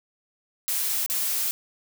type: noise with dropouts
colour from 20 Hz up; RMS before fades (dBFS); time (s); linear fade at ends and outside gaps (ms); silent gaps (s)
blue; -26; 0.68-1.51; 0; 1.062-1.099
effects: none